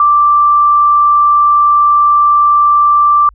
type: tone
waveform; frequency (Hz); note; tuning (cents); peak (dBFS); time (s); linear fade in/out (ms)
sine; 1174.7; D6; 0; -5; 0-3.29; 2
effects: added 50 Hz sine -38 dBFS peak until 3.34 s